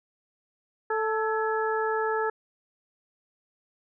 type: harmonic tone with a mistuned harmonic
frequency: 440 Hz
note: A4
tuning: in tune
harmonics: 1 / 2 / 3 / 4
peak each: -27 / -30 / -32 / -33 dBFS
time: 0.9-2.3 s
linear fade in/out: 5 ms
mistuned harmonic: 4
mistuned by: -68 cents
effects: none